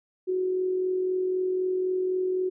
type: tone with amplitude modulation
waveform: sine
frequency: 370 Hz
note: F#4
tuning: in tune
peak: -22 dBFS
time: 0.27-2.5 s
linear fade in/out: 20 ms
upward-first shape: sine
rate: 43.9 Hz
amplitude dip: 35%
effects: none